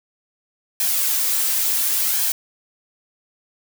blue noise with flanger, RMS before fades -20 dBFS, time 0.8-2.32 s, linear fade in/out 2 ms, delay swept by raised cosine 1.2 to 3.9 ms, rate 0.7 Hz, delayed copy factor +0.5, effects none

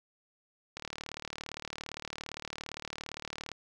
click train, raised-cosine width 0.2 ms, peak -21 dBFS, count 104, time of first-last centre 0.77-3.517 s, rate 37.5 Hz, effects none

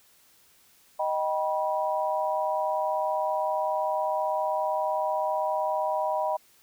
sine chord, Eb augmented, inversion none, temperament just, 622.3 / 777.8 / 972.3 Hz, Eb5 / G5 / B5, 0 / -14 / -27 cents, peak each -28 / -30 / -29 dBFS, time 0.99-6.37 s, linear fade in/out 10 ms, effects white hiss -60 dBFS RMS until 6.62 s

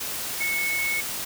sine tone in noise, 2200 Hz, C#7, 14 cents flat, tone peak -24 dBFS, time 0.4-1.01 s, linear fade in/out 10 ms, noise white, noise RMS -31 dBFS, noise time 0-1.25 s, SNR +4 dB, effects none

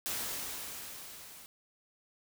white noise with level ramp, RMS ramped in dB -35 to -52 dBFS, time 0.06-1.46 s, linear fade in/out 0 ms, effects none

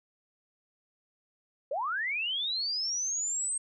sine linear sweep, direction up, 504 to 8430 Hz, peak -29 dBFS, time 1.71-3.58 s, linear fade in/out 5 ms, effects none

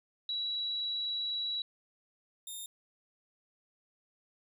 sine / 10% pulse tone pair in turn, 3908 / 3651 Hz, B7 / A#7, -19 / -37 cents, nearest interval minor second, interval 118 cents, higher first, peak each -32 / -33 dBFS, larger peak first, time 0.29-1.62 / 2.47-2.66 s, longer first, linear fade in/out 2 ms, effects none

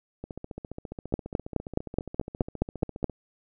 two click trains, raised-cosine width 2 ms, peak -23 / -10 dBFS, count 43 / 10, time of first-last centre 0.24-3.097 / 1.14-3.043 s, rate 14.7 / 4.73 Hz, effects none

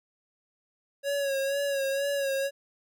square tone with vibrato, 554 Hz, C#5, 1 cent flat, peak -27 dBFS, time 1.03-2.51 s, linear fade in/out 50 ms, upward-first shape sine, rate 2.1 Hz, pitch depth 42 cents each way, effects none

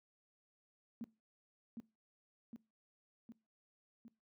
sine tone with echo, 230 Hz, A#3, 23 cents flat, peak -40 dBFS, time 1.01-1.04 s, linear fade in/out 0 ms, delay 760 ms, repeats 4, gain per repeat -3 dB, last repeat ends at 4.08 s, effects noise-tail reverb RT60 0.3 s tail -21 dB re dry + high-pass 150 Hz 12 dB/octave

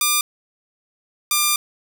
5% pulse tone pair in turn, 1200 / 1195.2 Hz, D6 / D6, +37 / +30 cents, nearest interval unison, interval 7 cents, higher first, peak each -4 dBFS, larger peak neither, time 0.01-0.21 / 1.31-1.56 s, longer second, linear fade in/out 2 ms, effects none

